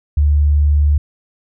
sine tone, 73.42 Hz, D2, in tune, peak -9 dBFS, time 0.17-0.98 s, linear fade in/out 5 ms, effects none

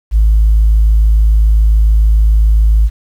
sine tone, 53.5 Hz, A1, 48 cents flat, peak -4 dBFS, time 0.11-2.9 s, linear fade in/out 50 ms, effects tanh soft clip ceiling -2 dBFS + 7-bit

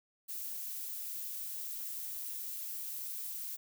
violet noise, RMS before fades -41 dBFS, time 0.28-3.57 s, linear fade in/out 20 ms, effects none

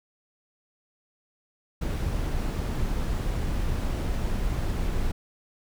brown noise, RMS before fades -27 dBFS, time 1.81-5.12 s, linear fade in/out 10 ms, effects none

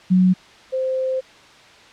sine tone pair in turn, 184.3 / 521.3 Hz, F#3 / C5, -7 / -6 cents, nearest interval octave + tritone, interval 1801 cents, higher second, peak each -11 / -19 dBFS, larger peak first, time 0.1-0.34 / 0.72-1.21 s, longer second, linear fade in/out 20 ms, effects white hiss -46 dBFS RMS until 1.92 s + low-pass 4000 Hz 12 dB/octave

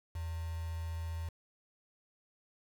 sine tone with quantisation, 82.5 Hz, E2, 2 cents sharp, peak -36 dBFS, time 0.15-1.29 s, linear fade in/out 5 ms, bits 8, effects none

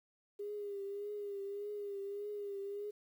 sine tone with vibrato, 405.7 Hz, G#4, 41 cents flat, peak -39 dBFS, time 0.39-2.91 s, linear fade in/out 10 ms, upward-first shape triangle, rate 1.7 Hz, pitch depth 52 cents each way, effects 11-bit

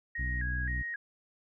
sine tone with vibrato, 1760 Hz, A6, in tune, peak -34 dBFS, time 0.15-0.96 s, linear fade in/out 5 ms, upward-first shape square, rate 1.9 Hz, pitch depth 110 cents each way
harmonic tone, 61.74 Hz, B1, in tune, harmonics 1 / 2 / 3 / 4 / 5, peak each -32 / -39 / -49 / -49 / -53 dBFS, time 0.18-0.83 s, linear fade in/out 20 ms
effects none

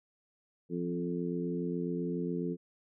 harmonic tone with a mistuned harmonic, 87.31 Hz, F2, in tune, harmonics 2 / 3 / 4 / 5, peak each -35 / -37 / -38 / -39 dBFS, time 0.69-2.57 s, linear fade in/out 50 ms, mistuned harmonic 2, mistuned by -18 cents, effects none

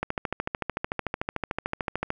click train, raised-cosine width 0.5 ms, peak -12 dBFS, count 29, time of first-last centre 0.03-2.104 s, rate 13.5 Hz, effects none

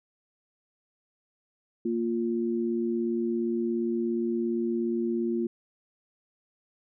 sine tone pair together, 232 / 349.2 Hz, A#3 / F4, -8 / 0 cents, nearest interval perfect fifth, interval 708 cents, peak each -28 dBFS, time 1.85-5.47 s, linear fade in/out 5 ms, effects none

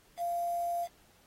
sine tone with quantisation, 692 Hz, F5, 16 cents flat, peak -30 dBFS, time 0.17-0.88 s, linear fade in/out 50 ms, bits 8, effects pink hiss -64 dBFS RMS until 1.26 s + AAC 48 kbps

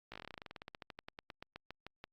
slowing click train, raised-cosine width 0.3 ms, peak -30 dBFS, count 29, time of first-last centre 0.12-2.04 s, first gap 17 ms, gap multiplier 1.09, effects Opus 48 kbps

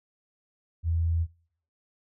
sine tone, 83.1 Hz, E2, 15 cents sharp, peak -23 dBFS, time 0.83-1.27 s, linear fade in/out 50 ms, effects noise-tail reverb RT60 0.6 s tail -23 dB re dry

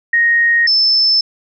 sine tone pair in turn, 1868 / 5271 Hz, A#6 / E8, +3 / -1 cents, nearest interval octave + tritone, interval 1796 cents, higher second, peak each -9 dBFS, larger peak neither, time 0.13-0.67 / 0.67-1.21 s, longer neither, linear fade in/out 5 ms, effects none

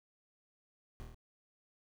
brown noise with echo, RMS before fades -44 dBFS, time 1-1.02 s, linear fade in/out 0 ms, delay 25 ms, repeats 5, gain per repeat -2 dB, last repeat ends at 1.145 s, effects none

